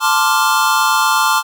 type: chord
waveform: square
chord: D minor seventh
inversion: second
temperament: equal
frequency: 880 / 1046.5 / 1174.7 / 1396.9 Hz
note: A5 / C6 / D6 / F6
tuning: 0 / 0 / 0 / 0 cents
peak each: -18 dBFS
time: 0-1.43 s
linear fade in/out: 50 ms
effects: none